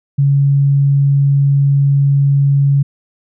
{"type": "tone", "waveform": "sine", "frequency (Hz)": 140, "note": "C#3", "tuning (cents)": 18, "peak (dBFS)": -8, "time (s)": [0.18, 2.83], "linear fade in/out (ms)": 10, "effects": []}